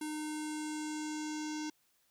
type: tone with low-pass filter sweep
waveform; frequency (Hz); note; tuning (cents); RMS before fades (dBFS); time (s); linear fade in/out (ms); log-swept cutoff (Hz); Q
square; 305.6; D#4; -31; -39; 0.01-1.7; 5; 10000 to 6000; 3.4
effects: white hiss -73 dBFS RMS until 2.1 s